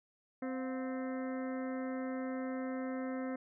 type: harmonic tone with a mistuned harmonic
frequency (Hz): 260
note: C4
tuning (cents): -11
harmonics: 1 / 2 / 3 / 4 / 5 / 6 / 7 / 8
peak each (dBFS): -37 / -42 / -49 / -53 / -52 / -55 / -54 / -56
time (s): 0.42-3.36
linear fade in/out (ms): 5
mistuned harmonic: 3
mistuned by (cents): -140
effects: none